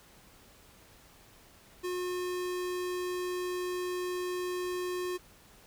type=tone; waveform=square; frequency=360 Hz; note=F#4; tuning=47 cents flat; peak=-33 dBFS; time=1.83-5.18 s; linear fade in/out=20 ms; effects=pink hiss -58 dBFS RMS until 5.66 s

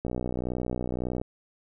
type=click train; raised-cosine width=2 ms; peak=-17 dBFS; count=73; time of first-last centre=0.05-1.215 s; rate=61.8 Hz; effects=none

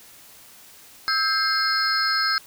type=tone cluster; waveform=sine; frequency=1303 / 1588 / 2105 / 4302 / 5100 Hz; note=E6 / G6 / C7 / C8 / D#8; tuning=-20 / +22 / +10 / +47 / +42 cents; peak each=-25 / -24 / -33 / -26 / -24 dBFS; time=1.08-2.38 s; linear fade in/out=0 ms; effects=tanh soft clip ceiling -9 dBFS + white hiss -48 dBFS RMS until 2.46 s

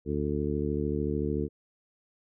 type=harmonic tone; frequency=73.5 Hz; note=D2; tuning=2 cents sharp; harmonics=1 / 2 / 3 / 4 / 5 / 6; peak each=-34 / -34 / -34 / -34 / -34 / -34 dBFS; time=0.05-1.49 s; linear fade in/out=50 ms; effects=none

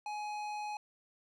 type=tone with tanh clipping; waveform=sine; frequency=839 Hz; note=G#5; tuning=17 cents sharp; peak=-39 dBFS; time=0.06-0.77 s; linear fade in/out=2 ms; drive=15 dB; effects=none

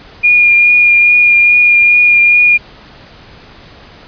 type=tone with vibrato; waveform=sine; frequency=2423 Hz; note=D#7; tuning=47 cents flat; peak=-4 dBFS; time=0.23-2.58 s; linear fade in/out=20 ms; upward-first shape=triangle; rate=2.4 Hz; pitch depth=17 cents each way; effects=pink hiss -37 dBFS RMS until 4.07 s + resampled to 11025 Hz

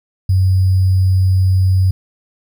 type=tone with sample-and-hold; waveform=sine; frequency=93.7 Hz; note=F#2; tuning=22 cents sharp; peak=-9 dBFS; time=0.29-1.91 s; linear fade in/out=5 ms; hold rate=4900 Hz; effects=none

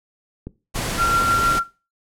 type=click train; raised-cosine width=3 ms; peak=-18 dBFS; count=4; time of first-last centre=0.47-1.435 s; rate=3.11 Hz
type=noise; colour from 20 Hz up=pink; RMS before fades=-25 dBFS; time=0.74-1.6 s; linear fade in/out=20 ms
type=tone with tremolo; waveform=sine; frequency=1374 Hz; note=F6; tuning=29 cents flat; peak=-14 dBFS; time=0.97-1.64 s; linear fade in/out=50 ms; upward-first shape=sine; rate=6.4 Hz; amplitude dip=35%
effects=noise-tail reverb RT60 0.3 s tail -18 dB re dry + low-pass 12000 Hz 12 dB/octave

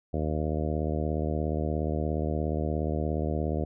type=harmonic tone; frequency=77 Hz; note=D#2; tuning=17 cents flat; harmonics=1 / 2 / 3 / 4 / 5 / 6 / 7 / 8 / 9; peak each=-30 / -33 / -35 / -36 / -37 / -38 / -38 / -39 / -40 dBFS; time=0.13-3.65 s; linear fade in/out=10 ms; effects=none

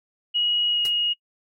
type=tone with pitch glide; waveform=sine; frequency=2900 to 2877 Hz; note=F#7 to F#7; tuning=-35 to -49 cents; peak=-19 dBFS; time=0.34-1.14 s; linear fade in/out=20 ms; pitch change=-14 cents; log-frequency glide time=0.7-0.82 s
type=noise with exponential decay; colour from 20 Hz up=white; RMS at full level=-30 dBFS; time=0.85-0.94 s; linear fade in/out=0 ms; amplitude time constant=18 ms
effects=noise-tail reverb RT60 0.1 s tail -25 dB re dry + MP3 64 kbps

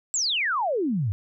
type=exponential sweep; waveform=sine; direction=down; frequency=7902 to 91.4 Hz; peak=-22 dBFS; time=0.14-1.12 s; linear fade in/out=0 ms; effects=none

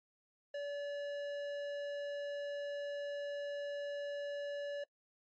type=tone with tanh clipping; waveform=sine; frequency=574 Hz; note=D5; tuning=40 cents flat; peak=-40 dBFS; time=0.54-4.84 s; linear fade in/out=5 ms; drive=14 dB; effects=noise-tail reverb RT60 0.1 s tail -24 dB re dry + MP3 32 kbps

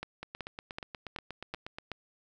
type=two click trains; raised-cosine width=0.3 ms; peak=-21 / -24 dBFS; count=6 / 14; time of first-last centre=0.03-1.917 / 0.23-1.785 s; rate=2.65 / 8.36 Hz; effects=none

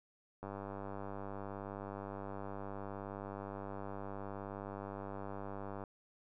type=click train; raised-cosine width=1 ms; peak=-30 dBFS; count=538; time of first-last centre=0.43-5.838 s; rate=99.3 Hz; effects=none

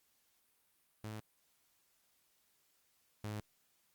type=tone pair in turn; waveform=sawtooth; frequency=107.9 / 105.68 Hz; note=A2 / G#2; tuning=-33 / +31 cents; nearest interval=unison; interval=36 cents; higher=first; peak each=-38 / -36 dBFS; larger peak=second; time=1.04-1.2 / 3.24-3.4 s; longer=neither; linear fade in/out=0 ms; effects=white hiss -75 dBFS RMS until 3.94 s + Opus 48 kbps

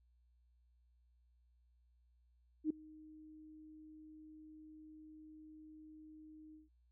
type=tone with ADSR envelope; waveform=sine; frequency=310 Hz; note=D#4; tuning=6 cents flat; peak=-30 dBFS; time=2.64-6.69 s; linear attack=62 ms; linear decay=4 ms; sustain=-24 dB; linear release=150 ms; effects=added 60 Hz sine -69 dBFS peak until 6.91 s

